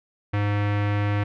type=tone with low-pass filter; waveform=square; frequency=102.8 Hz; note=G#2; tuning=17 cents flat; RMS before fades=-23 dBFS; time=0.33-1.24 s; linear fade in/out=10 ms; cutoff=2200 Hz; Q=1.8; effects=none

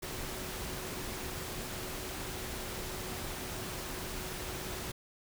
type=tone in noise; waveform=sine; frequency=370 Hz; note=F#4; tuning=in tune; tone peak=-48 dBFS; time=0.02-4.92 s; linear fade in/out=10 ms; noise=pink; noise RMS=-40 dBFS; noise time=0.02-4.92 s; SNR=-11 dB; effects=none

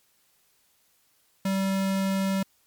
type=tone; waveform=square; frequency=193.3 Hz; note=G3; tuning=24 cents flat; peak=-24 dBFS; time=1.45-2.43 s; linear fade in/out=5 ms; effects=white hiss -66 dBFS RMS until 2.66 s + MP3 96 kbps

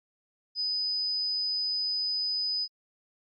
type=tone; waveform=sine; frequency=4997 Hz; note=D#8; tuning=7 cents sharp; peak=-27 dBFS; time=0.55-2.68 s; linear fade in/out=50 ms; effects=AAC 48 kbps

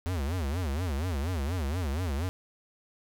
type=tone with vibrato; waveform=square; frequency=79.4 Hz; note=D#2; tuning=36 cents sharp; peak=-29 dBFS; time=0.06-2.29 s; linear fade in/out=0 ms; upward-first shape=sine; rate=4.2 Hz; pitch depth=280 cents each way; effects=none

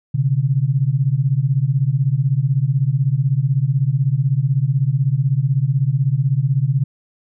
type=beating tone pair; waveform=sine; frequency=127.5 / 143.5 Hz; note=C3 / D3; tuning=-44 / -40 cents; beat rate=16 Hz; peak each=-17 dBFS; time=0.14-6.84 s; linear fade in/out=10 ms; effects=none

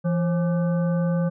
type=harmonic tone with a mistuned harmonic; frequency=168.6 Hz; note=E3; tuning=39 cents sharp; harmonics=1 / 3 / 5 / 7 / 9; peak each=-20 / -28 / -42 / -40 / -42 dBFS; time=0.04-1.3 s; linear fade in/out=20 ms; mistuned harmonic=3; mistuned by=+97 cents; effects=none

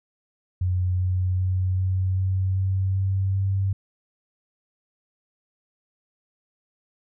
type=tone with pitch steps; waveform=sine; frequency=91 / 91.84 / 92.7 / 93.56 / 94.43 / 95.3 / 96.19 / 97.08 Hz; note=F#2 / F#2 / F#2 / F#2 / F#2 / G2 / G2 / G2; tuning=-28 / -12 / +4 / +20 / +36 / -48 / -32 / -16 cents; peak=-20 dBFS; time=0.61-3.73 s; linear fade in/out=5 ms; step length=390 ms; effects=none

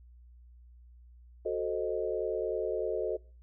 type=chord; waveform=sine; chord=F# diminished seventh; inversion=none; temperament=equal; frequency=370 / 440 / 523.3 / 622.3 Hz; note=F#4 / A4 / C5 / Eb5; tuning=0 / 0 / 0 / 0 cents; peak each=-35 / -33 / -37 / -36 dBFS; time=1.45-3.17 s; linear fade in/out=10 ms; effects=noise-tail reverb RT60 0.4 s tail -24 dB re dry + added 60 Hz sine -52 dBFS peak until 3.42 s

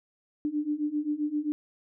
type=beating tone pair; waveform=sine; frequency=293.7 / 301.3 Hz; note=D4 / D4; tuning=0 / +44 cents; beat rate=7.6 Hz; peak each=-31 / -29 dBFS; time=0.45-1.52 s; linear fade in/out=0 ms; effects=none

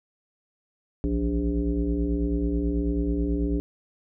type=tone with frequency modulation; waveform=sine; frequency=175.6 Hz; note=F3; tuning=10 cents sharp; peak=-22 dBFS; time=1.04-3.6 s; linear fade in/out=0 ms; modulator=114 Hz; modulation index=1.8; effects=none

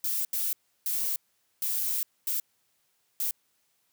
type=noise bursts at uneven times; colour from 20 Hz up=violet; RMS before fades=-29 dBFS; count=6; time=0.04-0.25 / 0.33-0.53 / 0.86-1.16 / 1.62-2.03 / 2.27-2.4 / 3.2-3.31 s; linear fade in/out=2 ms; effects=white hiss -72 dBFS RMS until 3.92 s + high-pass 60 Hz 12 dB/octave

